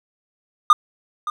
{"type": "tone with echo", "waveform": "triangle", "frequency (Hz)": 1217, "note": "D#6", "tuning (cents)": -39, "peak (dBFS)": -5, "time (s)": [0.7, 0.73], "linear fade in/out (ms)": 2, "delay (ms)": 570, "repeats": 1, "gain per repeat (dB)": -15, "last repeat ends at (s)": 1.3, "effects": []}